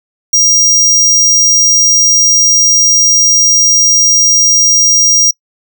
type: tone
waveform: square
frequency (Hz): 5700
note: F8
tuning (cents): +34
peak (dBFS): -6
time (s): 0.33-5.31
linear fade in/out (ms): 5
effects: noise-tail reverb RT60 0.1 s tail -25 dB re dry